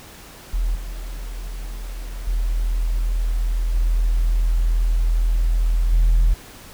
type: tone with level steps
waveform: sine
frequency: 41.2 Hz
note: E1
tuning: in tune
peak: -17 / -27 / -17 / -14 / -10 dBFS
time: 0.53-6.34 s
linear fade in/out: 10 ms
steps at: 0.75 / 2.27 / 3.74 / 5.92 s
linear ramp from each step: 5 ms
effects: tanh soft clip ceiling -10 dBFS + pink hiss -42 dBFS RMS until 6.73 s